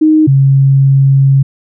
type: tone pair in turn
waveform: sine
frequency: 311.1 / 136.43 Hz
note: D#4 / C#3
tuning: 0 / -27 cents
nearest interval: octave + major second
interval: 1427 cents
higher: first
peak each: -4 dBFS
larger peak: neither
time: 0.01-0.27 / 0.27-1.43 s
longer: second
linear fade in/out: 10 ms
effects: none